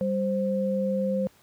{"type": "tone pair together", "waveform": "sine", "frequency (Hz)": [196, 523.9], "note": ["G3", "C5"], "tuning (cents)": [0, 2], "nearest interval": "octave + perfect fourth", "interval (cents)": 1702, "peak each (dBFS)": -26, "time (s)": [0.01, 1.27], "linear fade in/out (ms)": 0, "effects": ["pink hiss -59 dBFS RMS until 1.42 s", "high-pass 80 Hz 12 dB/octave"]}